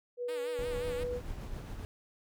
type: tone with pitch glide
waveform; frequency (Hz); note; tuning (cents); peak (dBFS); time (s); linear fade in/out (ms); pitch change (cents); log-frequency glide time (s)
sine; 487.4 to 490.8; B4 to B4; -23 to -11; -33; 0.17-1.21; 50; +12; 0.66-1.01
type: tone with vibrato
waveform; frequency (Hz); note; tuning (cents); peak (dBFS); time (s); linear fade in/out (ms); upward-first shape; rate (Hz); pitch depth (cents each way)
5% pulse; 296.1; D4; +14; -33; 0.28-1.04; 10; sine; 5.6; 120
type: noise with tremolo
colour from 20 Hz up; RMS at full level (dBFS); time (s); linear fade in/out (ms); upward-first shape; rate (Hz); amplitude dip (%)
brown; -39; 0.59-1.85; 0; triangle; 7.4; 40
effects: none